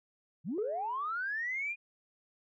sine linear sweep, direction up, 129.4 to 2464 Hz, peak -32 dBFS, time 0.44-1.76 s, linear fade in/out 50 ms
sine tone with exponential decay, 425 Hz, G#4, 40 cents sharp, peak -33 dBFS, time 0.58-1.23 s, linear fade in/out 1 ms, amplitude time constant 140 ms
effects tanh soft clip ceiling -26 dBFS

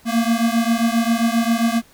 square beating tone pair, 227.7 / 235.2 Hz, A#3 / A#3, -40 / +16 cents, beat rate 7.5 Hz, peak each -19 / -20 dBFS, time 0.05-1.82 s, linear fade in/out 50 ms, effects pink hiss -51 dBFS RMS until 1.93 s

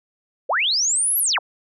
sine linear two-way sweep, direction up then down, 411.6 to 11840 to 411.6 Hz, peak -17 dBFS, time 0.49-1.39 s, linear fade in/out 10 ms, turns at 1.19 s, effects none

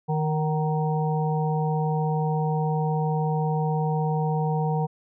harmonic tone with a mistuned harmonic, 155.56 Hz, D#3, in tune, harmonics 1 / 3 / 5 / 6, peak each -23 / -30 / -30 / -33 dBFS, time 0.08-4.87 s, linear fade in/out 20 ms, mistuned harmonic 5, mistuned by -38 cents, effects none

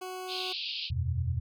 20% pulse tone, 370 Hz, F#4, in tune, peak -32 dBFS, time 0.01-0.53 s, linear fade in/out 10 ms
white band-pass noise, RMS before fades -36 dBFS, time 0.27-0.91 s, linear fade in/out 50 ms, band 2500 to 4800 Hz, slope 96 dB/octave
sine chord, E suspended second, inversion none, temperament equal with one note detuned, 82.41 / 92.5 / 123.97 Hz, E2 / F#2 / B2, 0 / 0 / +7 cents, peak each -31 / -33 / -32 dBFS, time 0.9-1.4 s, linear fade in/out 10 ms
effects none

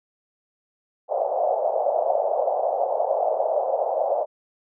white band-pass noise, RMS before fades -23 dBFS, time 1.08-4.26 s, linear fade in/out 50 ms, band 540 to 730 Hz, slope 48 dB/octave, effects none

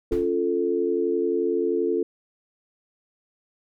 sine chord, Db augmented, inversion none, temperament equal, 277.2 / 349.2 / 440 Hz, Db4 / F4 / A4, 0 / 0 / 0 cents, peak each -29 / -24 / -24 dBFS, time 0.11-2.03 s, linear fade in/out 5 ms
brown noise with exponential decay, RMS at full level -27 dBFS, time 0.12-0.37 s, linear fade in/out 1 ms, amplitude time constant 53 ms
effects none

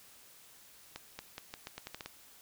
accelerating click train, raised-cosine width 0.2 ms, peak -24 dBFS, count 10, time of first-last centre 0.96-2.06 s, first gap 230 ms, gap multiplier 0.83, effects white hiss -58 dBFS RMS until 2.41 s

